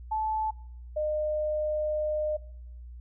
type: tone pair in turn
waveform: sine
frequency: 870 / 609.3 Hz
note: A5 / D#5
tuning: -20 / -36 cents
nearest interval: tritone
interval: 616 cents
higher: first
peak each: -26 dBFS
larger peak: neither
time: 0.11-0.51 / 0.96-2.37 s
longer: second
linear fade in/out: 10 ms
effects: noise-tail reverb RT60 0.7 s tail -22 dB re dry + added 60 Hz sine -41 dBFS peak until 3 s